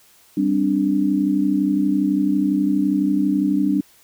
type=chord; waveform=sine; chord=G suspended fourth; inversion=none; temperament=equal; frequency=196 / 261.6 / 293.7 Hz; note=G3 / C4 / D4; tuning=0 / 0 / 0 cents; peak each=-21 / -23 / -18 dBFS; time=0.37-3.81 s; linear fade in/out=5 ms; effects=white hiss -53 dBFS RMS until 4.03 s